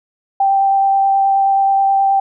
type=tone with vibrato; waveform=sine; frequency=784 Hz; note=G5; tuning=in tune; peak=-10 dBFS; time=0.4-2.2 s; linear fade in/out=5 ms; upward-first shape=sine; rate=9.4 Hz; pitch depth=9 cents each way; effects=none